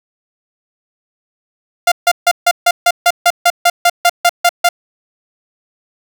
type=tone bursts; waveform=sawtooth; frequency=698.5 Hz; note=F5; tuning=in tune; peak=-3 dBFS; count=15; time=1.87-4.69 s; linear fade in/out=5 ms; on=48 ms; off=150 ms; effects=none